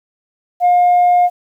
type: tone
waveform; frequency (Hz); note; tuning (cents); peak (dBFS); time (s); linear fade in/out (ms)
sine; 712; F5; +33; -6; 0.6-1.3; 50
effects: tanh soft clip ceiling -6 dBFS + 8-bit